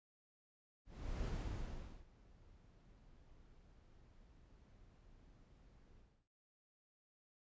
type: noise with ADSR envelope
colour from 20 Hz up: brown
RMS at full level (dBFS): -40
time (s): 0.85-6.28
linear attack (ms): 400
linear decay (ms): 790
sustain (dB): -24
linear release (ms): 320
effects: resampled to 16000 Hz